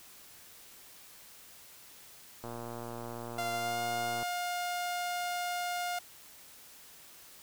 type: click train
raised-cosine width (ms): 1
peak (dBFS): -28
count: 212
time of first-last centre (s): 2.44-4.228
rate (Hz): 118
type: tone with pitch glide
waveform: sawtooth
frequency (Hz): 695 to 709.2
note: F5 to F5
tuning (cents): -9 to +26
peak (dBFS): -29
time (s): 3.38-5.99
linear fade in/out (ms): 5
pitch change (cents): +35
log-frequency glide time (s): 3.52-3.79
effects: white hiss -54 dBFS RMS until 7.42 s